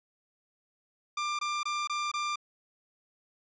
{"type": "tone bursts", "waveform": "sawtooth", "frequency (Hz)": 1190, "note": "D6", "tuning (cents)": 22, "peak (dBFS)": -26, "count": 5, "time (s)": [1.17, 2.358], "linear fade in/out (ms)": 5, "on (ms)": 220, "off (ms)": 22, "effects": ["resampled to 16000 Hz"]}